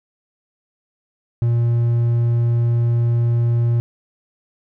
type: tone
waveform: triangle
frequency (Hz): 118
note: A#2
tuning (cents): +22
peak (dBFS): -12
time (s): 1.42-3.8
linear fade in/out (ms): 0
effects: none